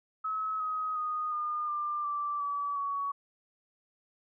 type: tone with pitch steps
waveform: sine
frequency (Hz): 1286 / 1261.7 / 1237.9 / 1214.5 / 1191.6 / 1169.1 / 1147 / 1125.4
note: E6 / D#6 / D#6 / D#6 / D6 / D6 / D6 / C#6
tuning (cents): -43 / +24 / -9 / -42 / +25 / -8 / -41 / +26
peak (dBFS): -30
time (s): 0.24-3.12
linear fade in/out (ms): 10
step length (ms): 360
effects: none